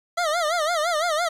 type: tone with vibrato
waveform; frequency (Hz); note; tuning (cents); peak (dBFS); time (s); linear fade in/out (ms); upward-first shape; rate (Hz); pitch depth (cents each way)
25% pulse; 652; E5; -19; -17; 0.17-1.29; 10; sine; 5.9; 150
effects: low-pass 9000 Hz 12 dB/octave + 8-bit